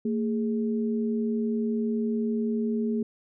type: tone pair together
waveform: sine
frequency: 226.3 / 414.6 Hz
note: A3 / G#4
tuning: +49 / -3 cents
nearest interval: minor seventh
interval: 1048 cents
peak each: -25 / -31 dBFS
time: 0.05-3.03 s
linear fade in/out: 5 ms
effects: none